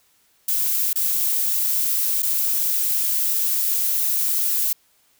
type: noise with dropouts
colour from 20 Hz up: violet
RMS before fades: -21 dBFS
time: 0.48-4.73 s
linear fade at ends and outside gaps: 5 ms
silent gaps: 0.931-0.957 / 2.223-2.228 s
effects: white hiss -61 dBFS RMS until 5.19 s